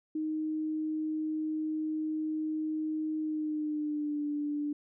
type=tone with pitch glide; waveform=sine; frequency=311.1 to 293.8 Hz; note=D#4 to D4; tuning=0 to +1 cents; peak=-30 dBFS; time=0.15-4.73 s; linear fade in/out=5 ms; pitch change=-99 cents; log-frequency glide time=3.19-4.24 s; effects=none